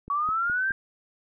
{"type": "click train", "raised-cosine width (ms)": 3, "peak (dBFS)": -29, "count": 4, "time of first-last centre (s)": [0.08, 0.708], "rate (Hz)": 4.78}
{"type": "linear sweep", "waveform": "sine", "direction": "up", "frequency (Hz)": [1122, 1600], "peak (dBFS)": -23, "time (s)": [0.1, 0.72], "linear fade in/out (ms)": 2}
{"effects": []}